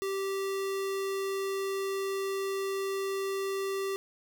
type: tone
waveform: square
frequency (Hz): 389.8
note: G4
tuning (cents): -10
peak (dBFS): -31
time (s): 0.02-3.96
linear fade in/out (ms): 0
effects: none